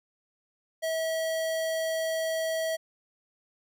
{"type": "tone", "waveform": "square", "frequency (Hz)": 646, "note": "E5", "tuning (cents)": -35, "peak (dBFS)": -28, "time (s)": [0.82, 2.77], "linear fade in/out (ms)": 20, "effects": []}